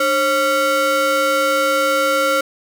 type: ring-modulated tone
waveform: square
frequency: 418.4 Hz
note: G#4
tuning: 13 cents sharp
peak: -12 dBFS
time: 0-2.41 s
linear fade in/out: 5 ms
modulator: 957 Hz
effects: none